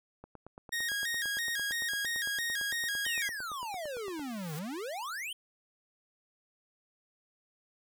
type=click train; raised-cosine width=1 ms; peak=-33 dBFS; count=36; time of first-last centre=0.24-4.195 s; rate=8.85 Hz
type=tone with vibrato; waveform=sawtooth; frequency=1749 Hz; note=A6; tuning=11 cents flat; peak=-28 dBFS; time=0.72-3.29 s; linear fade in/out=10 ms; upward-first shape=square; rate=3 Hz; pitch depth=110 cents each way
type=exponential two-way sweep; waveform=square; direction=down then up; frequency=3205 to 145.4 to 3205 Hz; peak=-37 dBFS; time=3.05-5.33 s; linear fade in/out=5 ms; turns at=4.55 s
type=noise with exponential growth; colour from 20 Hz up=white; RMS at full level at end=-45 dBFS; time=3.85-4.59 s; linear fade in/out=0 ms; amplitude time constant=160 ms
effects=none